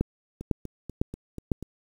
two click trains, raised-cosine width 3 ms, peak -10 / -23 dBFS, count 4 / 6, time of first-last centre 0.01-1.518 / 0.41-1.627 s, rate 1.99 / 4.11 Hz, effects 8-bit

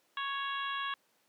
harmonic tone with a mistuned harmonic, 554.4 Hz, C#5, in tune, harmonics 2 / 3 / 4 / 5 / 6 / 7, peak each -36 / -39 / -49 / -43 / -42 / -50 dBFS, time 0.17-0.94 s, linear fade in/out 2 ms, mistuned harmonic 7, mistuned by -16 cents, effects pink hiss -71 dBFS RMS until 1.28 s + high-pass 300 Hz 12 dB/octave

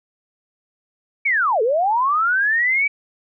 sine linear two-way sweep, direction down then up, 2312 to 420.2 to 2312 Hz, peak -15 dBFS, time 1.25-2.88 s, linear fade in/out 10 ms, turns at 1.62 s, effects none

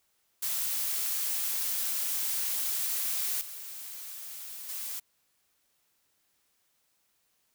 blue noise with level steps, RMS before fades -31 / -42 / -37 dBFS, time 0.42-5 s, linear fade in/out 10 ms, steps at 3.41 / 4.69 s, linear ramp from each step 2 ms, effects white hiss -73 dBFS RMS until 7.54 s

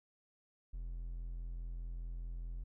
triangle tone, 42.43 Hz, F1, 49 cents flat, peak -38 dBFS, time 0.73-2.64 s, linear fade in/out 10 ms, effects none

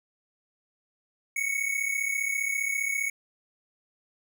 square tone pair together, 2200 / 2235 Hz, C#7 / C#7, -14 / +14 cents, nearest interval unison, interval 28 cents, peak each -30 / -30 dBFS, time 1.36-3.1 s, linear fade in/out 5 ms, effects none

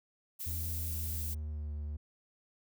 violet noise, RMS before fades -40 dBFS, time 0.39-1.35 s, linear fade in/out 20 ms
triangle tone with pitch glide, 82.41 to 74.27 Hz, E2 to D2, 0 to +20 cents, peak -34 dBFS, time 0.46-1.97 s, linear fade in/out 10 ms, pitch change -180 cents, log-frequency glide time 0.69-1.68 s
effects none

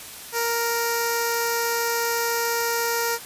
5% pulse tone with notch filter, 466.2 Hz, A#4, in tune, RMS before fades -24 dBFS, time 0.32-3.19 s, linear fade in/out 50 ms, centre 3300 Hz, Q 0.56, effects white hiss -39 dBFS RMS until 3.25 s + resampled to 32000 Hz

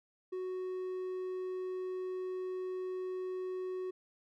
triangle tone, 370 Hz, F#4, in tune, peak -34 dBFS, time 0.32-3.91 s, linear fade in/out 10 ms, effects none

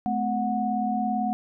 sine tone cluster, 216.6 / 254.6 / 734 Hz, A3 / C4 / F#5, -27 / -47 / -14 cents, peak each -27 / -31 / -26 dBFS, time 0.06-1.33 s, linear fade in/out 0 ms, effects none

